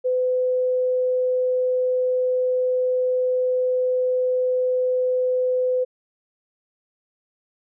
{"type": "tone", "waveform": "sine", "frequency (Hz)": 506, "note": "B4", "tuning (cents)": 42, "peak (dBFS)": -18, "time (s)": [0.04, 5.85], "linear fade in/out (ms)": 20, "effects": []}